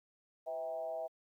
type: tone with frequency modulation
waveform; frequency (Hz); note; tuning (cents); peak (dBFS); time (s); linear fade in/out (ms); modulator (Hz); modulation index
sine; 650; E5; -24; -36; 0.46-1.08; 20; 146; 0.76
effects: high-pass 400 Hz 12 dB/octave + 12-bit